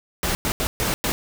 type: noise bursts at uneven times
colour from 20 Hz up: pink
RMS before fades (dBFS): -23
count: 5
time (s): 0.23-0.35 / 0.45-0.52 / 0.6-0.67 / 0.8-0.94 / 1.04-1.12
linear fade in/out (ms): 0
effects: none

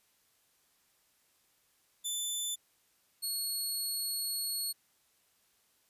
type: tone pair in turn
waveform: 15% pulse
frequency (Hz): 3520 / 4344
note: A7 / C#8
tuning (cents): 0 / -36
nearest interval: major third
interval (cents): 364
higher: second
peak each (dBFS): -26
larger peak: neither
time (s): 2.04-2.56 / 3.22-4.73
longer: second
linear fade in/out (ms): 20
effects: white hiss -71 dBFS RMS until 5.89 s + resampled to 32000 Hz

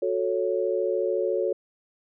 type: chord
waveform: sine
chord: F# minor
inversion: none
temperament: equal with one note detuned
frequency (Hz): 366 / 440 / 554.4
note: F#4 / A4 / C#5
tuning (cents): -19 / 0 / 0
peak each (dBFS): -27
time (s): 0.02-1.53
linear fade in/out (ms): 5
effects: none

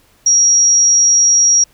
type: tone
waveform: sine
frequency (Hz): 5670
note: F8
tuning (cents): +25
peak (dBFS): -7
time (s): 0.26-1.64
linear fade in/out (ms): 5
effects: pink hiss -52 dBFS RMS until 1.73 s

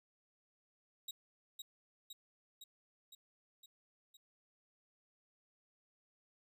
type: tone with echo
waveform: sawtooth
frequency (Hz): 3812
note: A#7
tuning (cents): +38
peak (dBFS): -39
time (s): 1.08-1.11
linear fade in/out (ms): 5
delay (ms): 510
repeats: 6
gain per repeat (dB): -3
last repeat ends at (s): 4.17
effects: none

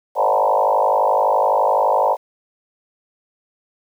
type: tone with frequency modulation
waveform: sine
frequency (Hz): 740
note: F#5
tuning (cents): 0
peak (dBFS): -13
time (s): 0.15-2.17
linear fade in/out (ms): 50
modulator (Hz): 51.8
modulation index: 4.5
effects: 8-bit

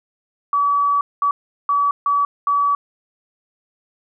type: tone bursts at uneven times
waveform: sine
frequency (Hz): 1143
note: D6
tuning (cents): -47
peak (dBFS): -14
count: 5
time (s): 0.53-1.01 / 1.22-1.31 / 1.69-1.91 / 2.06-2.25 / 2.47-2.75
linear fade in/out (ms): 2
effects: none

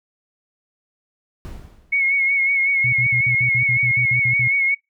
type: noise with exponential decay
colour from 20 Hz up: brown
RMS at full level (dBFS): -31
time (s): 1.45-2.19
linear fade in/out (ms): 0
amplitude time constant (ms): 160
type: tone with vibrato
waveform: sine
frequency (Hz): 2193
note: C#7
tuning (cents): -19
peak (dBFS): -15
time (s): 1.92-4.75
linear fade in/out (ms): 10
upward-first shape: sine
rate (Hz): 5.4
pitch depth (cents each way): 40
type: tone bursts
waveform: sine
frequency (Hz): 124.1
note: B2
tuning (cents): +9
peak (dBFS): -22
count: 12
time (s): 2.84-4.48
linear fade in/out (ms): 5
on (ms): 89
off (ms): 52
effects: noise-tail reverb RT60 0.2 s tail -25 dB re dry

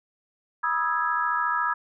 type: chord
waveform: sine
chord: E major seventh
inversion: second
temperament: equal with one note detuned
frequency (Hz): 973 / 1244.5 / 1318.5 / 1661.2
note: B5 / D#6 / E6 / G#6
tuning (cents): -26 / 0 / 0 / 0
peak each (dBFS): -28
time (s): 0.63-1.74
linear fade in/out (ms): 10
effects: none

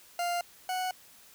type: tone pair in turn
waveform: 40% pulse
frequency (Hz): 698.5 / 739.4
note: F5 / F#5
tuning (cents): 0 / -1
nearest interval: minor second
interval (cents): 99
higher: second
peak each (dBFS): -28 / -29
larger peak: first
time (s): 0.19-0.41 / 0.69-0.91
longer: neither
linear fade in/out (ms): 2
effects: white hiss -56 dBFS RMS until 1.34 s

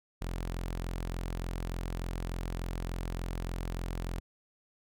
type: tone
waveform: sawtooth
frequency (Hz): 43.41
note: F1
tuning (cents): -10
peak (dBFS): -30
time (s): 0.21-4.2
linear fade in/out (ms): 10
effects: none

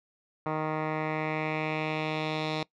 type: tone with low-pass filter sweep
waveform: 10% pulse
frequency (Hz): 155.56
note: D#3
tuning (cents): 0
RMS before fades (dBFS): -31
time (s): 0.46-2.63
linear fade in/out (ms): 2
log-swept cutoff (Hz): 1400 to 4000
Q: 2.4
effects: noise-tail reverb RT60 0.1 s tail -21 dB re dry

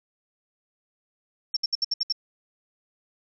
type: tone bursts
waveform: sine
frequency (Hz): 5440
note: F8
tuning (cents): -46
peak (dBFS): -21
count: 7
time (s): 1.54-2.125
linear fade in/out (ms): 5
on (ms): 27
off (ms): 66
effects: none

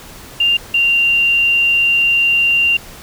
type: tone pair in turn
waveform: sine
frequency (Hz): 2794 / 2775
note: F7 / F7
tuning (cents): 0 / -12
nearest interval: unison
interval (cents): 12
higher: first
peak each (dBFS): -10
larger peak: neither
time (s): 0.4-0.57 / 0.74-2.77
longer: second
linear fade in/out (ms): 5
effects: pink hiss -36 dBFS RMS until 3.02 s

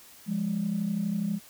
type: tone pair together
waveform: sine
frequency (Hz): 174.61 / 206.9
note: F3 / G#3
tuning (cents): 0 / -6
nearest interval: minor third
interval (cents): 294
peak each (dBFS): -30 / -27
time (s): 0.26-1.4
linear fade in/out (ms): 50
effects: tanh soft clip ceiling -20 dBFS + white hiss -52 dBFS RMS until 1.49 s

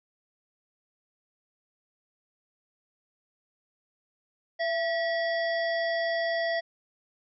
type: harmonic tone with a mistuned harmonic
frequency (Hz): 671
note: E5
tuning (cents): +31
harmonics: 1 / 3 / 5 / 7 / 8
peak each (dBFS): -27 / -31 / -41 / -42 / -45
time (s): 4.59-6.61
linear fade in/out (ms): 20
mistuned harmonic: 3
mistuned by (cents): -71
effects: none

